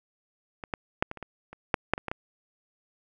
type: clicks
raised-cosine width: 0.5 ms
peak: -22 / -14 / -7 / -20 / -27 / -22 / -28 / -6 / -6 / -19 / -17 / -15 dBFS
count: 12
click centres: 0.638 / 0.738 / 1.025 / 1.114 / 1.173 / 1.227 / 1.53 / 1.742 / 1.936 / 1.979 / 2.083 / 2.115 s
effects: none